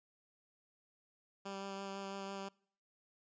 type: tone with vibrato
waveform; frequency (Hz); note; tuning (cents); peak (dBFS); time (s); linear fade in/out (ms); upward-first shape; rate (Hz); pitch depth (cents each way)
10% pulse; 196; G3; 0; -34; 1.45-2.49; 10; sine; 6; 12
effects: noise-tail reverb RT60 0.6 s tail -26 dB re dry + resampled to 16000 Hz